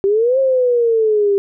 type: exponential two-way sweep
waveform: sine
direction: up then down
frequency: 384.9 to 540 to 393.6 Hz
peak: -11 dBFS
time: 0.04-1.38 s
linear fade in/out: 0 ms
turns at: 0.39 s
effects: none